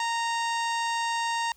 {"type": "harmonic tone", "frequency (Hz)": 927, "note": "A#5", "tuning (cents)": -10, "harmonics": [1, 2, 3, 4, 5, 6, 7, 8, 9], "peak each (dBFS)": [-27, -33, -37, -39, -41, -43, -44, -45, -46], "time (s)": [0, 1.52], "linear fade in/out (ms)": 2, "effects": ["added 53 Hz sine -61 dBFS peak until 1.56 s", "white hiss -61 dBFS RMS until 1.56 s"]}